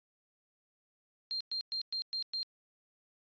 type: tone bursts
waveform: sine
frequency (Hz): 4186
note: C8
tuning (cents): 0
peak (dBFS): -33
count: 6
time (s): 1.31-2.43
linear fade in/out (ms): 0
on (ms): 95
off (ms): 110
effects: resampled to 11025 Hz